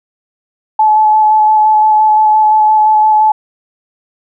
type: tone with vibrato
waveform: sine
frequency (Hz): 860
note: A5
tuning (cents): -40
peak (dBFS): -5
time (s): 0.79-3.32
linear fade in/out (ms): 5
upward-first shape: square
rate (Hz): 5.8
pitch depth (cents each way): 11
effects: none